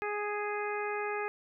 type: harmonic tone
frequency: 415.3 Hz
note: G#4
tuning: in tune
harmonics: 1 / 2 / 3 / 4 / 5 / 6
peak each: -35 / -38 / -40 / -41 / -42 / -43 dBFS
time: 0.02-1.28 s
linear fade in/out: 0 ms
effects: none